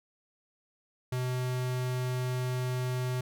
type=tone; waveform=square; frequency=126.5 Hz; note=B2; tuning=42 cents sharp; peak=-30 dBFS; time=1.12-3.21 s; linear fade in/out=5 ms; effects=none